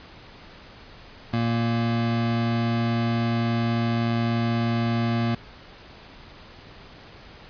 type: tone pair together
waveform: square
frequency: 116.54 / 232.9 Hz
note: A#2 / A#3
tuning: 0 / -1 cents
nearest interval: octave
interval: 1199 cents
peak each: -25 dBFS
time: 1.33-5.35 s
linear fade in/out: 5 ms
effects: pink hiss -46 dBFS RMS until 7.49 s + resampled to 11025 Hz